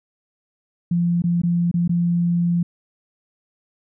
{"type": "tone with dropouts", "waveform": "sine", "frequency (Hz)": 172.6, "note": "F3", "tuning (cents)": -20, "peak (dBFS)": -16, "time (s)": [0.91, 2.63], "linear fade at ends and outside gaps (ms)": 5, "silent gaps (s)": [[1.221, 1.239], [1.418, 1.434], [1.714, 1.74], [1.878, 1.893]], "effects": []}